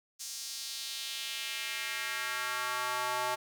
square tone with high-pass filter sweep, 125 Hz, B2, 21 cents sharp, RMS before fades -36 dBFS, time 0.19-3.36 s, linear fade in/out 20 ms, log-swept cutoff 6000 to 800 Hz, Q 1.8, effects none

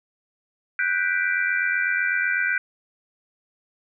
sine chord, G major seventh, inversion third, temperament equal, 1480 / 1568 / 1975.5 / 2349 Hz, F#6 / G6 / B6 / D7, 0 / 0 / 0 / 0 cents, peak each -24 / -25 / -28 / -28 dBFS, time 0.79-2.58 s, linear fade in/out 2 ms, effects none

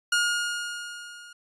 sawtooth tone with level ramp, 1427 Hz, F6, 37 cents sharp, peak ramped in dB -16 to -41 dBFS, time 0.12-1.33 s, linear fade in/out 5 ms, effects resampled to 24000 Hz

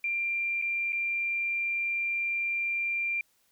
sine tone with dropouts, 2377 Hz, D7, 20 cents sharp, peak -27 dBFS, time 0.04-3.21 s, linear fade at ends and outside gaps 2 ms, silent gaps 0.616-0.622 / 0.923-0.929 s, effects white hiss -69 dBFS RMS until 3.51 s

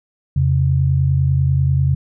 sine tone pair together, 85.4 / 135.56 Hz, F2 / C#3, -38 / -38 cents, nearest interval minor sixth, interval 800 cents, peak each -17 / -14 dBFS, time 0.36-1.95 s, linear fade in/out 5 ms, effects none

